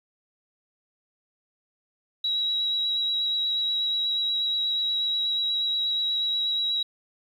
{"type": "tone with vibrato", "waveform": "sine", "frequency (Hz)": 3872, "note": "B7", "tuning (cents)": -35, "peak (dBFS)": -23, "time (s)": [2.24, 6.83], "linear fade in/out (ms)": 5, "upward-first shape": "sine", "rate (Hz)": 8.3, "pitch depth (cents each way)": 14, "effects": ["9-bit"]}